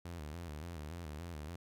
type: tone with vibrato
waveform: sawtooth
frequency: 80.3 Hz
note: E2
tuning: 45 cents flat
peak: -39 dBFS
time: 0.05-1.56 s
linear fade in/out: 5 ms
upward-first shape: square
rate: 3.5 Hz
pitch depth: 120 cents each way
effects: none